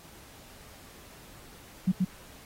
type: tone with echo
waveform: sine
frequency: 185 Hz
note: F#3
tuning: in tune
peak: -20 dBFS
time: 1.87-1.92 s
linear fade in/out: 10 ms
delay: 130 ms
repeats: 1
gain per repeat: -2 dB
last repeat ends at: 2.05 s
effects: pink hiss -52 dBFS RMS until 2.45 s + AAC 48 kbps

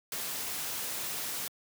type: noise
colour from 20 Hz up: white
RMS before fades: -36 dBFS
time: 0.12-1.48 s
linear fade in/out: 2 ms
effects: high-pass 100 Hz 12 dB/octave

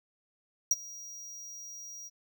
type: tone with ADSR envelope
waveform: square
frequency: 5740 Hz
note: F8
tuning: 47 cents sharp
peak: -20 dBFS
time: 0.71-2.1 s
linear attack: 4 ms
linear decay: 30 ms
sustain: -23 dB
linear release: 31 ms
effects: none

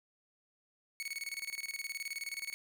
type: tone with tremolo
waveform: sawtooth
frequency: 2217 Hz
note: C#7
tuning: in tune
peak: -33 dBFS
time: 1-2.54 s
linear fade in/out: 0 ms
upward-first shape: square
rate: 19 Hz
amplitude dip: 80%
effects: none

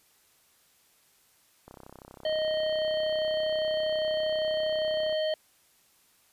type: click train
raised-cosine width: 1 ms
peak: -32 dBFS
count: 113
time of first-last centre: 1.68-5.126 s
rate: 32.5 Hz
type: harmonic tone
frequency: 623 Hz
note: D#5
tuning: 2 cents sharp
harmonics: 1 / 3 / 5 / 7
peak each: -26 / -41 / -36 / -42 dBFS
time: 2.25-5.34 s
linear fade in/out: 2 ms
effects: white hiss -64 dBFS RMS until 6.32 s + resampled to 32000 Hz

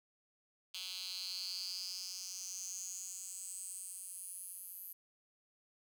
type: tone with high-pass filter sweep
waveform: 10% pulse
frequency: 185 Hz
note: F#3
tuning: in tune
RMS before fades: -45 dBFS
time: 0.74-4.93 s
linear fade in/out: 5 ms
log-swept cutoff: 3600 to 12000 Hz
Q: 6.5
effects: none

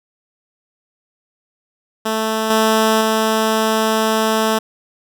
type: tone with level steps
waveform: 10% pulse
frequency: 220 Hz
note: A3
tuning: in tune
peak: -9 / -4 / -6 dBFS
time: 2.05-4.59 s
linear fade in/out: 10 ms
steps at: 2.5 / 3.01 s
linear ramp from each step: 2 ms
effects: none

